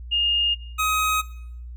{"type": "tone pair in turn", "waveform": ["sine", "25% pulse"], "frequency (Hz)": [2833, 1262], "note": ["F7", "D#6"], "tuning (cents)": [24, 24], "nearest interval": "octave + major second", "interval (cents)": 1400, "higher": "first", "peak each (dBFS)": [-19, -16], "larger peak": "second", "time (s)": [[0.11, 0.55], [0.78, 1.22]], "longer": "neither", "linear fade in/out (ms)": 20, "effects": ["noise-tail reverb RT60 0.7 s tail -18 dB re dry", "added 60 Hz sine -34 dBFS peak until 1.76 s"]}